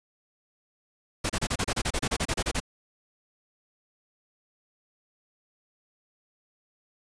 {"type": "noise bursts", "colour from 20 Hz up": "pink", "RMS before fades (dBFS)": -27, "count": 16, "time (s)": [1.24, 2.602], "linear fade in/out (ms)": 10, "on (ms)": 57, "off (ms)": 30, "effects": ["resampled to 22050 Hz"]}